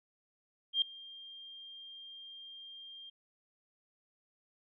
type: tone with ADSR envelope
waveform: sine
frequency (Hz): 3197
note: G7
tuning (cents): +33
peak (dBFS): -24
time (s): 0.73-3.1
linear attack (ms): 88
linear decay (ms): 3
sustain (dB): -23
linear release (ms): 9
effects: none

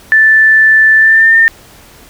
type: tone with pitch glide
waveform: sine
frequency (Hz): 1760 to 1811.6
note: A6 to A#6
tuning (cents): 0 to -50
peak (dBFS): -3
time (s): 0.12-1.48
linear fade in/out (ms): 0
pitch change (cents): +50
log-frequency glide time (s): 0.97-1.36
effects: pink hiss -39 dBFS RMS until 2.09 s

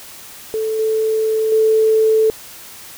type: tone with level steps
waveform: sine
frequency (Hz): 439.2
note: A4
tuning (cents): -3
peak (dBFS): -17 / -14 / -10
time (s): 0.54-2.3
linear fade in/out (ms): 0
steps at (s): 0.79 / 1.52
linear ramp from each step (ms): 2
effects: white hiss -37 dBFS RMS until 2.97 s

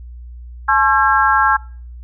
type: harmonic tone with a mistuned harmonic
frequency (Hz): 270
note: C#4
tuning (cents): -45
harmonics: 3 / 4 / 5 / 6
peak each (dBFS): -16 / -16 / -16 / -16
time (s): 0.68-1.57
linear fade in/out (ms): 10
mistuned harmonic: 3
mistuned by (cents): +98
effects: noise-tail reverb RT60 0.5 s tail -26 dB re dry + added 60 Hz sine -31 dBFS peak until 2.03 s

